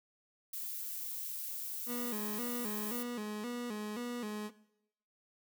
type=noise; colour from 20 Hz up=violet; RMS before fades=-41 dBFS; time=0.53-3.03 s; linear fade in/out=5 ms
type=tone with vibrato; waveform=30% pulse; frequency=226 Hz; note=A3; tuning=47 cents sharp; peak=-35 dBFS; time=1.86-4.51 s; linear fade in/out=50 ms; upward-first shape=square; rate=1.9 Hz; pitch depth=120 cents each way
effects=noise-tail reverb RT60 0.8 s tail -17 dB re dry